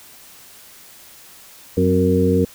harmonic tone with a mistuned harmonic, 92.6 Hz, F#2, 2 cents sharp, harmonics 1 / 2 / 3 / 4 / 5, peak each -20 / -19 / -20 / -23 / -18 dBFS, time 1.77-2.45 s, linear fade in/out 5 ms, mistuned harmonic 3, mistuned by -68 cents, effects white hiss -44 dBFS RMS until 2.54 s

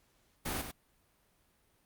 pink noise with echo, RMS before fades -36 dBFS, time 0.45-0.62 s, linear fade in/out 10 ms, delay 96 ms, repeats 1, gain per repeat -7 dB, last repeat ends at 0.716 s, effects pink hiss -71 dBFS RMS until 1.85 s + Opus 48 kbps

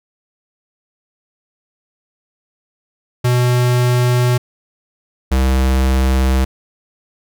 square tone pair in turn, 123.47 / 65.41 Hz, B2 / C2, 0 / 0 cents, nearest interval major seventh, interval 1100 cents, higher first, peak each -12 dBFS, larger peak neither, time 3.24-4.38 / 5.31-6.45 s, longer neither, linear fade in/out 10 ms, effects none

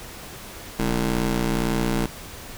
20% pulse ring-modulated tone, 119.3 Hz, A#2, 41 cents sharp, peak -13 dBFS, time 0.79-2.06 s, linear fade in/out 5 ms, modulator 90.6 Hz, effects pink hiss -39 dBFS RMS until 2.57 s

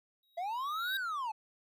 square tone with exponential growth, 3811 Hz, A#7, 38 cents sharp, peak -34 dBFS, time 0.23-0.97 s, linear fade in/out 2 ms, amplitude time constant 160 ms
triangle linear two-way sweep, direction up then down, 659.3 to 1600 to 836 Hz, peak -32 dBFS, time 0.37-1.32 s, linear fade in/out 10 ms, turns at 0.96 s
effects none

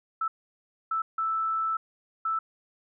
sine tone bursts at uneven times, 1318.5 Hz, E6, in tune, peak -25 dBFS, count 4, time 0.21-0.28 / 0.91-1.02 / 1.18-1.77 / 2.25-2.39 s, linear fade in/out 5 ms, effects none

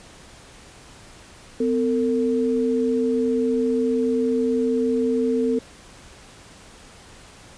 sine tone pair together, 253.1 / 452.5 Hz, B3 / A4, +43 / +48 cents, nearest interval minor seventh, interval 1005 cents, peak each -21 dBFS, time 1.6-5.59 s, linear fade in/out 5 ms, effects pink hiss -46 dBFS RMS until 7.57 s + resampled to 22050 Hz

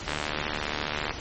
click train, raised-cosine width 0.3 ms, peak -12 dBFS, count 78, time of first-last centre 0.08-1.108 s, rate 74.9 Hz, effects pink hiss -37 dBFS RMS until 1.2 s + MP3 32 kbps

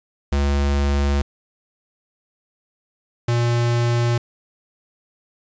square tone pair in turn, 70.6 / 118.94 Hz, C#2 / A#2, +32 / +35 cents, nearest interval major sixth, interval 903 cents, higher second, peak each -17 dBFS, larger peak neither, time 0.32-1.22 / 3.28-4.18 s, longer neither, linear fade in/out 5 ms, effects resampled to 16000 Hz + 8-bit

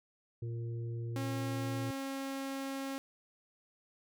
harmonic tone, 116.54 Hz, A#2, in tune, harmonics 1 / 3 / 4, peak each -36 / -47 / -53 dBFS, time 0.42-1.91 s, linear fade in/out 5 ms
sawtooth tone, 271.3 Hz, C#4, 37 cents flat, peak -33 dBFS, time 1.16-2.98 s, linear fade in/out 0 ms
effects none

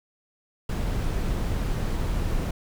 brown noise, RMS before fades -26 dBFS, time 0.69-2.51 s, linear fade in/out 5 ms, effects none

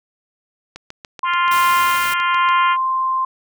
click train, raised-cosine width 0.2 ms, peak -16 dBFS, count 13, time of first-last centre 0.76-2.489 s, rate 6.94 Hz
sine tone, 1046.5 Hz, C6, in tune, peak -16 dBFS, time 1.23-3.25 s, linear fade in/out 5 ms
harmonic tone, 349.2 Hz, F4, in tune, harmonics 3 / 4 / 5 / 6 / 7 / 8 / 9, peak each -23 / -21 / -28 / -25 / -29 / -30 / -30 dBFS, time 1.24-2.77 s, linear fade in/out 50 ms
white noise, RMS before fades -28 dBFS, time 1.51-2.14 s, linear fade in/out 5 ms
effects none

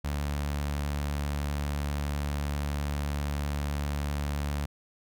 sawtooth tone with notch filter, 72.3 Hz, D2, 27 cents flat, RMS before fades -31 dBFS, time 0.04-4.66 s, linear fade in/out 10 ms, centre 380 Hz, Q 1.8, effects none

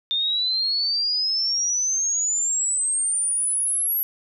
sine exponential sweep, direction up, 3608 to 11760 Hz, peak -20 dBFS, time 0.11-4.03 s, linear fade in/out 0 ms, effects none

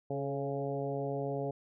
harmonic tone with a mistuned harmonic, 138.59 Hz, C#3, in tune, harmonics 1 / 2 / 3 / 4 / 5 / 6, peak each -38 / -41 / -37 / -39 / -41 / -48 dBFS, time 0.1-1.51 s, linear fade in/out 5 ms, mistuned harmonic 3, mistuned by +29 cents, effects none

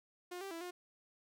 sawtooth tone with pitch steps, 357 / 391.1 / 332 / 357.1 Hz, F4 / G4 / E4 / F4, +38 / -4 / +12 / +39 cents, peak -39 dBFS, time 0.31-0.71 s, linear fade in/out 10 ms, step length 100 ms, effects none

